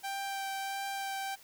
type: tone with vibrato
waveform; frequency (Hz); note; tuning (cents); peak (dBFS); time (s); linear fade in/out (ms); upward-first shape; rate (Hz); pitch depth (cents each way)
sawtooth; 784; G5; 0; -31; 0.03-1.36; 20; sine; 1.5; 10
effects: white hiss -57 dBFS RMS until 1.43 s